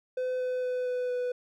triangle tone with pitch steps, 508 / 504.8 / 501.6 / 498.4 / 495.3 Hz, B4 / B4 / B4 / B4 / B4, +49 / +38 / +27 / +16 / +5 cents, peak -26 dBFS, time 0.17-1.32 s, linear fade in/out 5 ms, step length 230 ms, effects none

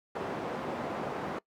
white band-pass noise, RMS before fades -36 dBFS, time 0.15-1.39 s, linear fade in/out 5 ms, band 150 to 790 Hz, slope 12 dB/octave, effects noise-tail reverb RT60 0.1 s tail -22 dB re dry

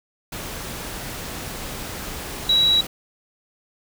sine tone in noise, 3888 Hz, B7, 28 cents flat, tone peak -14 dBFS, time 2.49-2.81 s, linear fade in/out 5 ms, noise pink, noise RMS -32 dBFS, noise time 0.32-2.87 s, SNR +15 dB, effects none

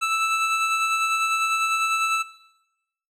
25% pulse tone with tremolo, 1318.5 Hz, E6, in tune, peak -16 dBFS, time 0.01-2.23 s, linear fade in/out 20 ms, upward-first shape sine, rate 10 Hz, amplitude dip 35%, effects noise-tail reverb RT60 0.9 s tail -17 dB re dry + low-pass 9000 Hz 12 dB/octave

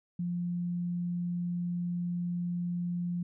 sine tone, 175 Hz, F3, 4 cents sharp, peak -30 dBFS, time 0.19-3.23 s, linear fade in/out 5 ms, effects none

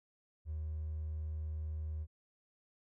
triangle tone with hard clipping, 77.78 Hz, D#2, in tune, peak -37 dBFS, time 0.45-2.07 s, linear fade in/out 50 ms, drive 3 dB, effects none

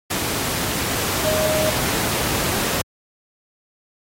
sine tone in noise, 622.3 Hz, D#5, in tune, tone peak -19 dBFS, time 1.24-1.7 s, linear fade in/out 10 ms, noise pink, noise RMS -22 dBFS, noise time 0.1-2.82 s, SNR 0 dB, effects high-pass 80 Hz 12 dB/octave + AAC 48 kbps

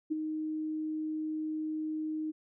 sine tone with ADSR envelope, 311.1 Hz, D#4, in tune, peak -26 dBFS, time 0.1-2.32 s, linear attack 21 ms, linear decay 15 ms, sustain -6 dB, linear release 21 ms, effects none

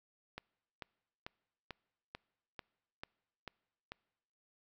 click train, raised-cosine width 0.3 ms, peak -27 dBFS, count 9, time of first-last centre 0.38-3.92 s, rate 2.26 Hz, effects noise-tail reverb RT60 1.0 s tail -26 dB re dry

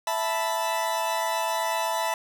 40% pulse chord, E suspended fourth, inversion none, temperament equal, 659.3 / 880 / 987.8 Hz, E5 / A5 / B5, 0 / 0 / 0 cents, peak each -29 / -28 / -28 dBFS, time 0.07-2.14 s, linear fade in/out 2 ms, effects none

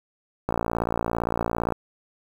click train, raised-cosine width 1 ms, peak -10 dBFS, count 72, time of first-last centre 0.49-1.723 s, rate 57.6 Hz, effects 7-bit

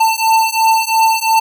square beating tone pair, 891 / 893.9 Hz, A5 / A5, +22 / +27 cents, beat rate 2.9 Hz, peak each -14 dBFS, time 0-1.4 s, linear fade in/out 10 ms, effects none

